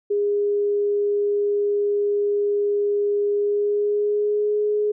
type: tone with pitch glide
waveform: sine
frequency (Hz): 409.5 to 419.1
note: G#4 to G#4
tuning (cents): -24 to +16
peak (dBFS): -18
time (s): 0.1-4.92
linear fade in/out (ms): 10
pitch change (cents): +40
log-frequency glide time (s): 3.33-4.59
effects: none